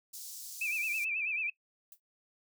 pink high-pass noise, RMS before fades -45 dBFS, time 0.13-1.05 s, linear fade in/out 10 ms, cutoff 5200 Hz, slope 24 dB/octave
sine tone with vibrato, 2489 Hz, D#7, in tune, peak -31 dBFS, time 0.61-1.5 s, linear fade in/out 5 ms, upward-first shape sine, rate 9.2 Hz, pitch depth 110 cents each way
violet noise with exponential decay, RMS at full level -47 dBFS, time 1.92-2 s, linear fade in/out 1 ms, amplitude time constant 16 ms
effects noise-tail reverb RT60 0.1 s tail -19 dB re dry

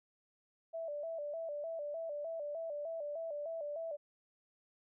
sine tone with vibrato, 621 Hz, D#5, 3 cents flat, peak -38 dBFS, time 0.73-3.97 s, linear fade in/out 20 ms, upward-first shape square, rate 3.3 Hz, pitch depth 100 cents each way, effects none

